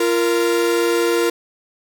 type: tone pair together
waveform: 45% pulse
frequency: 344.4 / 466.2 Hz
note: F4 / A#4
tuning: -24 / 0 cents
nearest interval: perfect fourth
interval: 524 cents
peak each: -18 dBFS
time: 0-1.3 s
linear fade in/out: 5 ms
effects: none